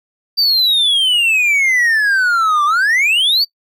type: exponential two-way sweep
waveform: triangle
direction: down then up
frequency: 4699 to 1155 to 4699 Hz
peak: -9 dBFS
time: 0.37-3.45 s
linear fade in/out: 20 ms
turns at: 2.65 s
effects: noise-tail reverb RT60 0.1 s tail -24 dB re dry